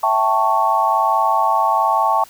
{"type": "chord", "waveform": "sine", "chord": "A dominant seventh", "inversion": "second", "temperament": "equal with one note detuned", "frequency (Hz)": [659.3, 784, 885.1, 1108.7], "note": ["E5", "G5", "A5", "C#6"], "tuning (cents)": [0, 0, 10, 0], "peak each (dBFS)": [-22, -20, -17, -18], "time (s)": [0.03, 2.24], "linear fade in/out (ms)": 5, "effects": ["white hiss -45 dBFS RMS until 2.29 s"]}